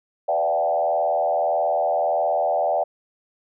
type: tone with frequency modulation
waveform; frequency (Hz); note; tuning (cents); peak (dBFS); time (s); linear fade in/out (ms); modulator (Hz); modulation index
sine; 673; E5; +36; -18; 0.28-2.84; 10; 81.6; 1.5
effects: none